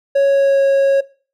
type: tone with pitch glide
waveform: triangle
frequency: 554.4 to 548.7 Hz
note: C#5 to C#5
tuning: 0 to -18 cents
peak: -8 dBFS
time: 0.15-1.01 s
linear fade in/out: 10 ms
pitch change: -18 cents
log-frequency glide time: 0.26-0.62 s
effects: noise-tail reverb RT60 0.4 s tail -21 dB re dry